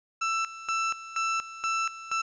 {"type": "tone with tremolo", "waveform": "30% pulse", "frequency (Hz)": 1330, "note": "E6", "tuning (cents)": 15, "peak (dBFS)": -23, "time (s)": [0.21, 2.22], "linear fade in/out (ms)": 10, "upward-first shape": "square", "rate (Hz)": 2.1, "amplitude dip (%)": 80, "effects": ["resampled to 16000 Hz", "10-bit"]}